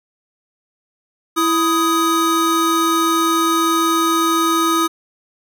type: tone pair together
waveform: square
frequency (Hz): 331.5 / 1252.7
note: E4 / D#6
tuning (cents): +10 / +11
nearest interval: octave + major seventh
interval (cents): 2301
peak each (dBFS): -18 / -17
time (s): 1.36-4.88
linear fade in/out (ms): 20
effects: none